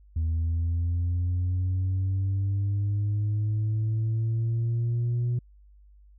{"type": "linear sweep", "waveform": "sine", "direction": "up", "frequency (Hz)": [80, 121.7], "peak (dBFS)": -21, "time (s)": [0.16, 5.39], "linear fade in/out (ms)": 5, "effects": ["tanh soft clip ceiling -22 dBFS", "added 50 Hz sine -51 dBFS peak until 6.18 s"]}